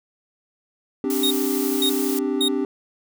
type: chord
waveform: triangle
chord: C suspended second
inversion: none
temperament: equal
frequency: 261.6 / 293.7 / 392 Hz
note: C4 / D4 / G4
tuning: 0 / 0 / 0 cents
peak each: -23 dBFS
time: 1.04-2.65 s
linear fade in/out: 2 ms
type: noise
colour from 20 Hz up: blue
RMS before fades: -29 dBFS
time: 1.1-2.19 s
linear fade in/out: 2 ms
type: tone bursts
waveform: 45% pulse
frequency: 3729 Hz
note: A#7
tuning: in tune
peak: -19 dBFS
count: 3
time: 1.23-2.484 s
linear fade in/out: 5 ms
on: 78 ms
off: 510 ms
effects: none